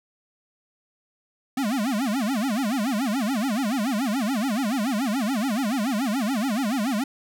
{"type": "tone with vibrato", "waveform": "square", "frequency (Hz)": 237.9, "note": "A#3", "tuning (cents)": 35, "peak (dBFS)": -23, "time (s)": [1.57, 7.04], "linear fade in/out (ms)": 5, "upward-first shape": "sine", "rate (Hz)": 7, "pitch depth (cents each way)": 290, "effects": []}